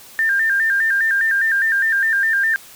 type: tone with vibrato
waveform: sine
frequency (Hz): 1694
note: G#6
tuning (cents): +34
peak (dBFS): -14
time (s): 0.19-2.56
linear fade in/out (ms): 0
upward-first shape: square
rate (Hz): 4.9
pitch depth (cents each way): 100
effects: white hiss -42 dBFS RMS until 2.75 s